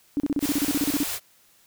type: tone bursts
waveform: sine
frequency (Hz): 288.2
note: D4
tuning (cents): -33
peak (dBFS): -20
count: 14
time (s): 0.17-1.032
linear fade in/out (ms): 0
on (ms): 30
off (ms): 34
type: band-stop noise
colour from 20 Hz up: white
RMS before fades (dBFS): -30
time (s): 0.4-1.2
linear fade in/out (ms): 50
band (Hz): 150 to 370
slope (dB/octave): 48
effects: white hiss -59 dBFS RMS until 1.66 s